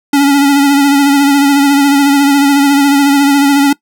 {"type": "tone with vibrato", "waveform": "square", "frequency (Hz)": 281.3, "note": "C#4", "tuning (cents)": 26, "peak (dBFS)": -6, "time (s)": [0.13, 3.73], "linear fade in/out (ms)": 5, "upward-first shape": "sine", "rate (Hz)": 14, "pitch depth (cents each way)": 35, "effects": ["noise-tail reverb RT60 0.1 s tail -21 dB re dry"]}